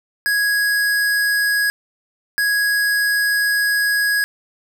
square tone bursts at uneven times, 1661.2 Hz, G#6, in tune, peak -16 dBFS, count 2, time 0.26-1.7 / 2.38-4.24 s, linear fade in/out 0 ms, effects none

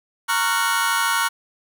sawtooth chord, Gb major seventh, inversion first, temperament just, 925 / 1110 / 1387.5 / 1480 Hz, Bb5 / Db6 / F6 / Gb6, -14 / +2 / -12 / 0 cents, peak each -20 dBFS, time 0.28-1.29 s, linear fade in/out 20 ms, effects none

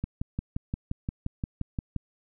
click train, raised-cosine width 5 ms, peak -17 dBFS, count 12, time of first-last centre 0.04-1.963 s, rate 5.72 Hz, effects none

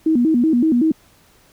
sine tone with vibrato, 277.2 Hz, C#4, in tune, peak -12 dBFS, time 0.06-0.92 s, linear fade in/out 5 ms, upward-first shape square, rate 5.3 Hz, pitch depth 240 cents each way, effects pink hiss -53 dBFS RMS until 1.52 s

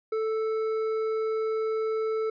sine tone with hard clipping, 440 Hz, A4, in tune, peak -27 dBFS, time 0.12-2.3 s, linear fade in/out 5 ms, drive 7 dB, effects resampled to 11025 Hz

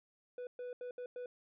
triangle tone bursts at uneven times, 493.9 Hz, B4, in tune, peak -39 dBFS, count 5, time 0.38-0.47 / 0.59-0.73 / 0.81-0.91 / 0.98-1.06 / 1.16-1.26 s, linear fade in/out 2 ms, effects resampled to 8000 Hz

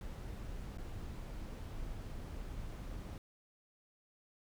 brown noise with dropouts, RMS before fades -44 dBFS, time 0.01-3.18 s, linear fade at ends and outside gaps 1 ms, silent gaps 0.774-0.783 s, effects none

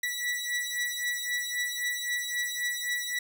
sawtooth beating tone pair, 1948 / 1951.8 Hz, B6 / B6, -24 / -21 cents, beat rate 3.8 Hz, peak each -30 / -28 dBFS, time 0.03-3.19 s, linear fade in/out 5 ms, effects none

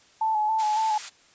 sine tone with vibrato, 866 Hz, A5, 28 cents flat, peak -21 dBFS, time 0.21-0.98 s, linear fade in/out 5 ms, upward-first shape square, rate 3.6 Hz, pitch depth 30 cents each way
white high-pass noise, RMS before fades -36 dBFS, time 0.58-1.1 s, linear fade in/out 20 ms, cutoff 1100 Hz, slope 12 dB/octave
effects white hiss -57 dBFS RMS until 1.34 s + resampled to 16000 Hz

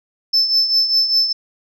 sine tone with tremolo, 5274 Hz, E8, in tune, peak -8 dBFS, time 0.33-1.33 s, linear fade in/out 10 ms, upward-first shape triangle, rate 5 Hz, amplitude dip 75%, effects tanh soft clip ceiling -9 dBFS

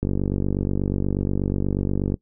click train, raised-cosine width 3 ms, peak -10 dBFS, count 103, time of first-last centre 0.03-2.142 s, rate 48.3 Hz, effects noise-tail reverb RT60 0.1 s tail -21 dB re dry

